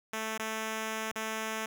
5% pulse tone with dropouts, 220 Hz, A3, in tune, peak -22 dBFS, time 0.13-1.66 s, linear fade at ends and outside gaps 5 ms, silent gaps 0.378-0.394 / 1.116-1.157 s, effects none

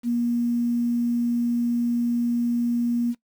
sine tone with quantisation, 238.1 Hz, A#3, 37 cents sharp, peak -20 dBFS, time 0.03-3.15 s, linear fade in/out 50 ms, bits 8, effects noise-tail reverb RT60 0.1 s tail -19 dB re dry

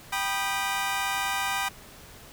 20% pulse chord, G augmented, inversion none, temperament just, 784 / 980 / 1225 Hz, G5 / B5 / D#6, 0 / -14 / -27 cents, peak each -25 / -26 / -27 dBFS, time 0.12-1.69 s, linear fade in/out 10 ms, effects pink hiss -48 dBFS RMS until 2.32 s

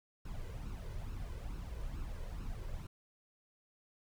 brown noise with flanger, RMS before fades -42 dBFS, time 0.25-2.87 s, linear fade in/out 5 ms, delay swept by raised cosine 0.74 to 2.04 ms, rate 2.3 Hz, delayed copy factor +0.6, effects none

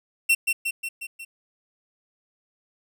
45% pulse tone with echo, 2710 Hz, E7, 47 cents sharp, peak -16 dBFS, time 0.29-0.35 s, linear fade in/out 10 ms, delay 180 ms, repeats 5, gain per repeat -4 dB, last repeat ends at 1.25 s, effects none

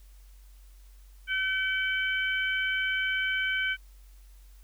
harmonic tone, 764 Hz, G5, 45 cents flat, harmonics 2 / 3 / 4, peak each -28 / -31 / -34 dBFS, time 1.27-3.77 s, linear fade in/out 50 ms, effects added 47 Hz sine -49 dBFS peak until 4.63 s + white hiss -64 dBFS RMS until 4.63 s

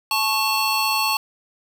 square tone cluster, 867 / 1103 / 2696 / 4395 Hz, A5 / C#6 / E7 / C#8, -26 / -9 / +38 / -16 cents, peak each -25 dBFS, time 0.11-1.17 s, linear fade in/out 2 ms, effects none

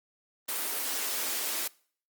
white high-pass noise, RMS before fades -32 dBFS, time 0.48-1.68 s, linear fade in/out 10 ms, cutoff 250 Hz, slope 48 dB/octave, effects noise-tail reverb RT60 0.5 s tail -23 dB re dry + Opus 32 kbps

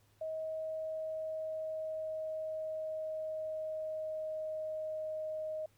sine tone with pitch glide, 634 to 623.8 Hz, D#5 to D#5, +32 to +4 cents, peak -36 dBFS, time 0.21-5.66 s, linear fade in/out 5 ms, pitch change -28 cents, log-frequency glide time 0.35-5.09 s, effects added 103 Hz sine -69 dBFS peak until 5.77 s + pink hiss -71 dBFS RMS until 5.77 s

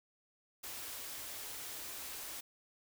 white band-stop noise, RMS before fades -45 dBFS, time 0.63-2.41 s, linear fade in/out 10 ms, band 140 to 230 Hz, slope 96 dB/octave, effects none

